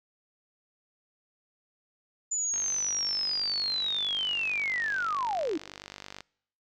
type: linear sweep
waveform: sine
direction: down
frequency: 7040 to 277.2 Hz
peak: -27 dBFS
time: 2.31-5.58 s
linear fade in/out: 10 ms
type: click train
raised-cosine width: 0.2 ms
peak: -23 dBFS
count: 181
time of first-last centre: 2.54-6.206 s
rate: 49.1 Hz
effects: noise-tail reverb RT60 0.7 s tail -26 dB re dry